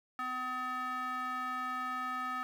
square tone with band-pass filter, 253.5 Hz, B3, 45 cents sharp, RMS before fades -37 dBFS, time 0.19-2.43 s, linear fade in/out 0 ms, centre 1400 Hz, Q 4.7, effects 10-bit

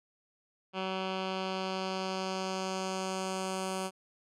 10% pulse tone with low-pass filter sweep, 188.9 Hz, F#3, 36 cents sharp, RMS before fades -35 dBFS, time 0.73-3.91 s, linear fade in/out 50 ms, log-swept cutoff 3100 to 9600 Hz, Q 1.7, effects none

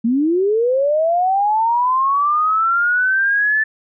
sine linear sweep, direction up, 220 to 1760 Hz, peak -13 dBFS, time 0.04-3.64 s, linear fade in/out 10 ms, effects none

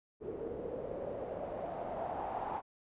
white noise with low-pass filter sweep, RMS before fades -40 dBFS, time 0.2-2.62 s, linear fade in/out 50 ms, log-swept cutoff 420 to 860 Hz, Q 5, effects resampled to 8000 Hz

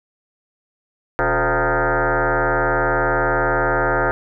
sine tone with frequency modulation, 440 Hz, A4, in tune, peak -15 dBFS, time 1.19-4.11 s, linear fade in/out 0 ms, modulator 160 Hz, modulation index 7.6, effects none

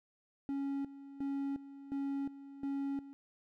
triangle tone with tremolo, 277.2 Hz, C#4, in tune, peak -32 dBFS, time 0.49-3.13 s, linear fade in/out 0 ms, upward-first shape square, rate 1.4 Hz, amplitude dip 80%, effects none

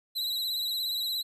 45% pulse tone with vibrato, 3960 Hz, B7, 4 cents sharp, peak -28 dBFS, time 0.15-1.23 s, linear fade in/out 20 ms, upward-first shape sine, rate 17 Hz, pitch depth 59 cents each way, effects resampled to 32000 Hz

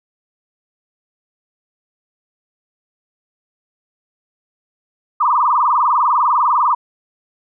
sine tone with vibrato, 1080 Hz, C#6, 45 cents flat, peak -11 dBFS, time 5.2-6.75 s, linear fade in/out 10 ms, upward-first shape sine, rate 20 Hz, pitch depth 240 cents each way, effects none

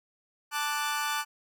sawtooth chord, D major, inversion second, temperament equal, 880 / 1174.7 / 1480 Hz, A5 / D6 / F#6, 0 / 0 / 0 cents, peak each -29 / -29 / -30 dBFS, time 0.51-1.25 s, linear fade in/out 50 ms, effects none

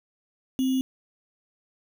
sine tone with sample-and-hold, 261.6 Hz, C4, in tune, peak -21 dBFS, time 0.59-0.81 s, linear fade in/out 0 ms, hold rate 3150 Hz, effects none

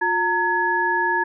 sine tone cluster, 355.9 / 917 / 1691 Hz, F4 / A#5 / G#6, +33 / -29 / +31 cents, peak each -27 / -21 / -21 dBFS, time 0.01-1.24 s, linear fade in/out 10 ms, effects none

